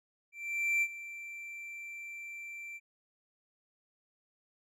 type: tone with ADSR envelope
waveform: triangle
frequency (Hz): 2348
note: D7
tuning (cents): -1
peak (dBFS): -24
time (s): 0.32-2.8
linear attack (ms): 500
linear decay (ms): 55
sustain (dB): -16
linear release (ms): 39
effects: none